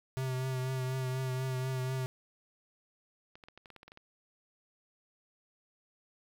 square tone with vibrato, 129.9 Hz, C3, 12 cents flat, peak -33 dBFS, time 0.17-2.06 s, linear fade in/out 0 ms, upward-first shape triangle, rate 4.1 Hz, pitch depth 31 cents each way
clicks, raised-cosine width 0.3 ms, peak -35 dBFS, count 11, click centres 3.355 / 3.438 / 3.485 / 3.576 / 3.658 / 3.703 / 3.763 / 3.831 / 3.88 / 3.919 / 3.974 s
effects 10-bit

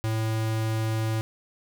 square tone, 110.8 Hz, A2, 13 cents sharp, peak -25 dBFS, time 0.04-1.21 s, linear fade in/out 0 ms, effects none

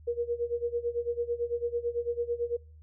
sine tone with tremolo, 475 Hz, A#4, 33 cents sharp, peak -25 dBFS, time 0.07-2.57 s, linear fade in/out 10 ms, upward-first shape sine, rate 9 Hz, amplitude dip 90%, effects noise-tail reverb RT60 0.4 s tail -26 dB re dry + added 77 Hz sine -49 dBFS peak until 2.82 s

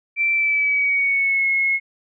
sine tone with pitch glide, 2341 to 2172 Hz, D7 to C#7, -6 to -36 cents, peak -16 dBFS, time 0.16-1.8 s, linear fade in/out 50 ms, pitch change -130 cents, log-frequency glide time 0.32-1.48 s, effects none

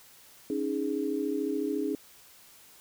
sine chord, C# suspended second, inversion none, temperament equal, 277.2 / 311.1 / 415.3 Hz, C#4 / D#4 / G#4, 0 / 0 / 0 cents, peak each -32 dBFS, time 0.5-1.95 s, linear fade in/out 2 ms, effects white hiss -55 dBFS RMS until 2.8 s

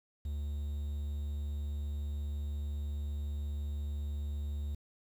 triangle tone with quantisation, 72.8 Hz, D2, 15 cents flat, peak -32 dBFS, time 0.25-4.75 s, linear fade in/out 5 ms, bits 10, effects none

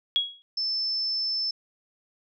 sine tone with exponential decay, 3321 Hz, G#7, 1 cent flat, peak -17 dBFS, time 0.16-0.42 s, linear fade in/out 0 ms, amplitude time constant 55 ms
sine tone, 5280 Hz, E8, 2 cents sharp, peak -25 dBFS, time 0.57-1.51 s, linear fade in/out 5 ms
effects none

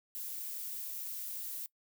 violet noise, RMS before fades -41 dBFS, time 0.15-1.66 s, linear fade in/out 0 ms, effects noise-tail reverb RT60 0.1 s tail -22 dB re dry

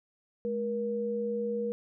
sine tone pair together, 211.9 / 475.8 Hz, G#3 / A#4, +35 / +35 cents, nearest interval octave + major second, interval 1400 cents, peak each -35 / -30 dBFS, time 0.45-1.72 s, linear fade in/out 0 ms, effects none

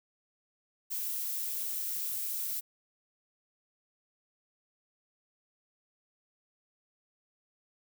violet noise, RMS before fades -35 dBFS, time 0.9-2.61 s, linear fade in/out 20 ms, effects none

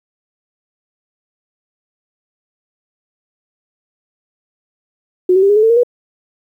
sine tone with pitch steps, 364.7 / 380 / 395.9 / 412.4 / 429.7 / 447.7 / 466.4 / 486 Hz, F#4 / F#4 / G4 / G#4 / A4 / A4 / A#4 / B4, -25 / +46 / +17 / -12 / -41 / +30 / +1 / -28 cents, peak -7 dBFS, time 5.29-5.834 s, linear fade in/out 5 ms, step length 68 ms, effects 8-bit

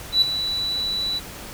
sine tone with ADSR envelope, 3951 Hz, B7, in tune, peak -10 dBFS, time 0.12-1.2 s, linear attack 98 ms, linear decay 7 ms, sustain -12 dB, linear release 26 ms, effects tanh soft clip ceiling -8 dBFS + pink hiss -37 dBFS RMS until 1.53 s

